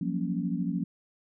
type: chord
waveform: sine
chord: Gb major seventh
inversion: third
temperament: equal with one note detuned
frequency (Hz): 174.61 / 187.91 / 233.1 / 277.2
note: F3 / Gb3 / Bb3 / Db4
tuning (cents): 0 / +27 / 0 / 0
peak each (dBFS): -31 / -33 / -34 / -34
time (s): 0.01-0.84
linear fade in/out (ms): 5
effects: none